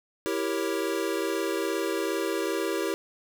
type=chord; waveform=square; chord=E diminished seventh; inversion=none; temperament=equal with one note detuned; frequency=329.6 / 392 / 468.9 / 554.4 Hz; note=E4 / G4 / Bb4 / Db5; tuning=0 / 0 / +10 / 0 cents; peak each=-32 / -31 / -34 / -36 dBFS; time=0.26-2.94 s; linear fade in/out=0 ms; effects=none